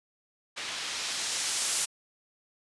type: noise with low-pass filter sweep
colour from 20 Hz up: blue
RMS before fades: -32 dBFS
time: 0.56-1.86 s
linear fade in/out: 20 ms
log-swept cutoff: 3100 to 10000 Hz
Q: 0.77
effects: resampled to 24000 Hz

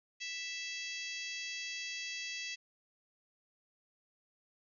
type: harmonic tone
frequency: 659.3 Hz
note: E5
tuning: in tune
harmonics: 3 / 4 / 5 / 6 / 7 / 8 / 9 / 10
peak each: -46 / -43 / -47 / -52 / -47 / -51 / -51 / -51 dBFS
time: 0.2-2.56 s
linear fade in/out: 20 ms
effects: none

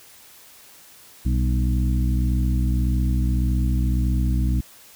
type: harmonic tone with a mistuned harmonic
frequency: 61.74 Hz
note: B1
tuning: in tune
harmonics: 1 / 2 / 3 / 4 / 5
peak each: -19 / -25 / -29 / -31 / -33 dBFS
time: 1.25-4.61 s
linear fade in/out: 10 ms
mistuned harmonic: 3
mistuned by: +68 cents
effects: white hiss -48 dBFS RMS until 4.95 s

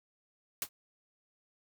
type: noise with exponential decay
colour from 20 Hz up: white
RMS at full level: -29 dBFS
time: 0.62-0.69 s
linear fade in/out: 2 ms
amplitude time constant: 15 ms
effects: none

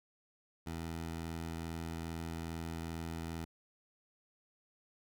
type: tone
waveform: 15% pulse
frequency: 82.41 Hz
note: E2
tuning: in tune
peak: -33 dBFS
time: 0.66-3.45 s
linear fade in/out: 10 ms
effects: none

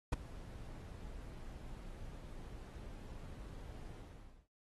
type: noise with ADSR envelope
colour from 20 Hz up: brown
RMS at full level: -27 dBFS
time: 0.12-4.48 s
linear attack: 11 ms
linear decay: 13 ms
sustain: -22 dB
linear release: 530 ms
effects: AAC 32 kbps

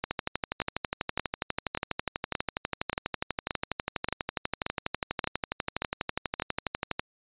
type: two click trains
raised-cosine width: 0.3 ms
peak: -12 / -12 dBFS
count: 85 / 12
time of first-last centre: 0.11-6.995 / 0.04-6.398 s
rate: 12.2 / 1.73 Hz
effects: resampled to 8000 Hz

